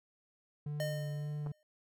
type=tone with vibrato; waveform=triangle; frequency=146.83 Hz; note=D3; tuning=in tune; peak=-34 dBFS; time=0.66-1.52 s; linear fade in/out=5 ms; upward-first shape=sine; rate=1.8 Hz; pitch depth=20 cents each way
type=tone with exponential decay; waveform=square; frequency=610 Hz; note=D#5; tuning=34 cents flat; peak=-34 dBFS; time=0.8-1.63 s; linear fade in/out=1 ms; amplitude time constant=180 ms
type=clicks; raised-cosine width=1 ms; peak=-34 dBFS; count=2; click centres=1.463 / 1.47 s
effects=none